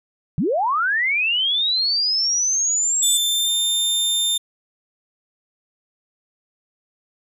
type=linear sweep; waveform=sine; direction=up; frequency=125.3 to 8090 Hz; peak=-17 dBFS; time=0.38-3.17 s; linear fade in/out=0 ms
type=tone with pitch glide; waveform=sawtooth; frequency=3546 to 3600 Hz; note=A7 to A7; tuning=+13 to +39 cents; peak=-15 dBFS; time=3.02-4.38 s; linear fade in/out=10 ms; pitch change=+26 cents; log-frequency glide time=3.18-3.51 s
effects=none